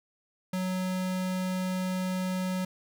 square tone, 185 Hz, F#3, in tune, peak -29 dBFS, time 0.53-2.65 s, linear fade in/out 5 ms, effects none

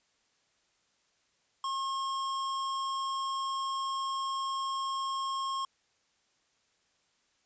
square tone, 1077 Hz, C6, 50 cents sharp, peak -32 dBFS, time 1.64-5.65 s, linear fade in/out 2 ms, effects white hiss -72 dBFS RMS until 7.45 s + resampled to 16000 Hz

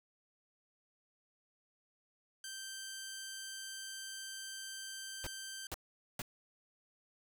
10% pulse tone, 1563 Hz, G6, 6 cents flat, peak -35 dBFS, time 2.44-5.67 s, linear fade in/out 2 ms
pink noise bursts, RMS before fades -41 dBFS, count 3, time 5.24-6.218 s, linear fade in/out 0 ms, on 26 ms, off 450 ms
effects none

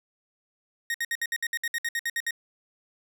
40% pulse tone bursts, 1864.7 Hz, A#6, in tune, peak -25 dBFS, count 14, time 0.9-2.308 s, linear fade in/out 2 ms, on 43 ms, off 62 ms, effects none

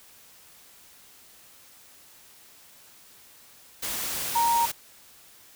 sine tone in noise, 934 Hz, A#5, 3 cents sharp, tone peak -20 dBFS, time 4.35-4.66 s, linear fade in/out 10 ms, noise white, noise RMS -31 dBFS, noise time 3.82-4.72 s, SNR +8 dB, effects white hiss -53 dBFS RMS until 5.55 s

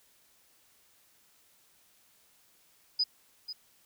sine tone with echo, 4978 Hz, D#8, in tune, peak -24 dBFS, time 2.99-3.04 s, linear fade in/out 10 ms, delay 490 ms, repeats 1, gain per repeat -12 dB, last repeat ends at 3.53 s, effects white hiss -65 dBFS RMS until 3.85 s

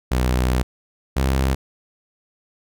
sawtooth tone pair in turn, 62.6 / 66.27 Hz, B1 / C2, +24 / +23 cents, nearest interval minor second, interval 99 cents, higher second, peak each -13 dBFS, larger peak neither, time 0.11-0.63 / 1.16-1.55 s, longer first, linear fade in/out 10 ms, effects none

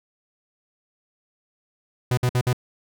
45% pulse tone bursts, 124.4 Hz, B2, 13 cents sharp, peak -18 dBFS, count 4, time 2.11-2.531 s, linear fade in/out 5 ms, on 64 ms, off 55 ms, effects none

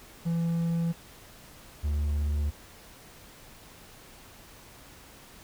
triangle tone pair in turn, 167.6 / 73.59 Hz, E3 / D2, +29 / +4 cents, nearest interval octave + major second, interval 1425 cents, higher first, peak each -23 dBFS, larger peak neither, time 0.25-0.93 / 1.83-2.51 s, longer neither, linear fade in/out 20 ms, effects pink hiss -51 dBFS RMS until 5.43 s

